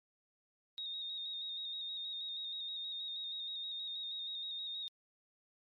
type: tone with vibrato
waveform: sine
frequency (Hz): 3724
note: A#7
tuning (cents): -2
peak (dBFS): -39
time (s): 0.78-4.88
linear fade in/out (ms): 0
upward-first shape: square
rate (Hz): 6.3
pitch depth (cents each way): 29
effects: MP3 64 kbps

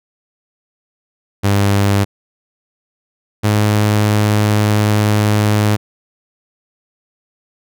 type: tone pair in turn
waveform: sawtooth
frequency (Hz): 100.4 / 105.26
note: G2 / G#2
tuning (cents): +42 / +24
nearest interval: minor second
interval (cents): 82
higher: second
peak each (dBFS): -7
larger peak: neither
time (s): 1.43-2.05 / 3.43-5.77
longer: second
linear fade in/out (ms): 20
effects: none

